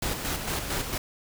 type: noise with tremolo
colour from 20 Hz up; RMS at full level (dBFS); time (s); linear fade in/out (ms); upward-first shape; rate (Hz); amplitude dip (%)
pink; -29; 0.02-0.98; 5; square; 4.4; 45
effects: none

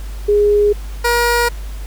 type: tone pair in turn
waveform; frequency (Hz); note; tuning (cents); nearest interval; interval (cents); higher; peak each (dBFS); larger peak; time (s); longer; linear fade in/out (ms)
sine / 15% pulse; 413.5 / 476.5; G#4 / A#4; -8 / +38; major second; 246; second; -9 / -6; second; 0.28-0.73 / 1.04-1.49; neither; 10
effects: added 50 Hz sine -24 dBFS peak until 1.86 s + pink hiss -40 dBFS RMS until 1.86 s

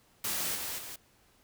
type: noise with level steps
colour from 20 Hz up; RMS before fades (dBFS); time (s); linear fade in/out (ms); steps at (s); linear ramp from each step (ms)
white; -33 / -37 / -43; 0.24-0.96; 5; 0.55 / 0.78; 5
effects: pink hiss -65 dBFS RMS until 1.43 s

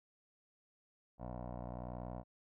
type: tone with low-pass filter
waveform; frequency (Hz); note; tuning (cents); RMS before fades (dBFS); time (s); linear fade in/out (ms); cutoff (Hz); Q
15% pulse; 61; B1; -21; -45; 1.18-2.24; 50; 790; 4.9
effects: none

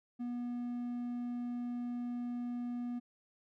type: tone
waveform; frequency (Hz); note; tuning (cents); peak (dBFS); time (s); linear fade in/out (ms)
triangle; 242.4; B3; -32; -34; 0.19-3; 20
effects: none

